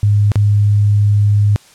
sine tone with dropouts, 103.1 Hz, G#2, 12 cents flat, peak -8 dBFS, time 0.03-1.56 s, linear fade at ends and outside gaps 0 ms, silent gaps 0.318-0.357 s, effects white hiss -45 dBFS RMS until 1.74 s + low-pass 9000 Hz 12 dB/octave

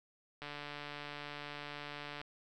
click train, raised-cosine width 0.3 ms, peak -28 dBFS, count 263, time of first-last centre 0.42-2.215 s, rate 146 Hz, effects none

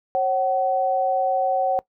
sine tone pair together, 543 / 754.6 Hz, C#5 / F#5, -36 / +34 cents, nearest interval tritone, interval 570 cents, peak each -22 / -20 dBFS, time 0.15-1.79 s, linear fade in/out 0 ms, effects noise-tail reverb RT60 0.1 s tail -21 dB re dry

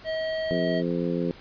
square tone, 638 Hz, D#5, 43 cents sharp, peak -27 dBFS, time 0.04-0.83 s, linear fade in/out 50 ms
harmonic tone, 86.4 Hz, F2, 18 cents flat, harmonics 2 / 3 / 4 / 5 / 6, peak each -28 / -30 / -31 / -32 / -33 dBFS, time 0.51-1.31 s, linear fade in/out 0 ms
effects pink hiss -48 dBFS RMS until 1.4 s + resampled to 11025 Hz

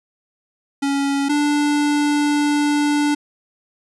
square tone pair in turn, 278.9 / 293.2 Hz, C#4 / D4, +11 / -3 cents, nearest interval minor second, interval 86 cents, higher second, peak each -18 / -16 dBFS, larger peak second, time 0.82-1.29 / 1.29-3.15 s, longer second, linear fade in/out 10 ms, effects resampled to 24000 Hz

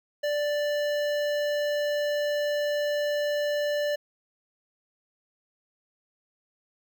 square tone with notch filter, 587.3 Hz, D5, in tune, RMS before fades -27 dBFS, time 0.23-3.96 s, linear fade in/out 10 ms, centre 10000 Hz, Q 0.54, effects none

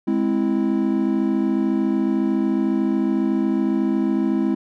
triangle chord, Ab augmented, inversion none, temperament equal, 207.7 / 261.6 / 329.6 Hz, Ab3 / C4 / E4, 0 / 0 / 0 cents, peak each -20 dBFS, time 0.07-4.55 s, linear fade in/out 10 ms, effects none

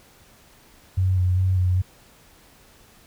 sine tone with vibrato, 92.1 Hz, F#2, 7 cents flat, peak -17 dBFS, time 0.97-1.82 s, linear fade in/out 10 ms, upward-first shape square, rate 2.5 Hz, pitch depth 23 cents each way, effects pink hiss -53 dBFS RMS until 3.06 s

